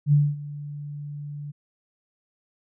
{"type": "tone with ADSR envelope", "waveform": "sine", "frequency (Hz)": 145.9, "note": "D3", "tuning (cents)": -11, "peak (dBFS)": -13, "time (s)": [0.06, 1.52], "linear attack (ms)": 66, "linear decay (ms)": 230, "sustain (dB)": -19, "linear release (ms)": 18, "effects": []}